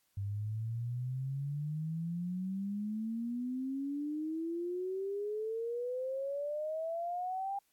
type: exponential sweep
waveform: sine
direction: up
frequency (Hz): 98.1 to 803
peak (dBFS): -34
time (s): 0.17-7.59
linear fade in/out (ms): 5
effects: white hiss -75 dBFS RMS until 7.72 s + AAC 64 kbps